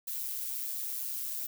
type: noise with amplitude modulation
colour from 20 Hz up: violet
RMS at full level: -34 dBFS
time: 0.07-1.47 s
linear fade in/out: 10 ms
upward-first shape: sine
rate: 129 Hz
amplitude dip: 50%
effects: none